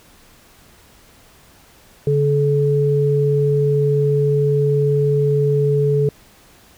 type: tone pair together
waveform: sine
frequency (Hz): 143 / 430.3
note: D3 / A4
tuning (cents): -46 / -39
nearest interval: octave + perfect fifth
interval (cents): 1907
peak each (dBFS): -16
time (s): 2.07-6.09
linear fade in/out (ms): 2
effects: pink hiss -49 dBFS RMS until 6.77 s